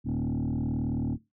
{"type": "tone with frequency modulation", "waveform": "sine", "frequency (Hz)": 182.3, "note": "F#3", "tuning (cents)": -25, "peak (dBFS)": -24, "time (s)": [0.04, 1.18], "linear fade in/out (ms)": 50, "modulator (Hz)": 38.6, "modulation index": 2.8, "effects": ["noise-tail reverb RT60 0.2 s tail -20 dB re dry", "tanh soft clip ceiling -25 dBFS"]}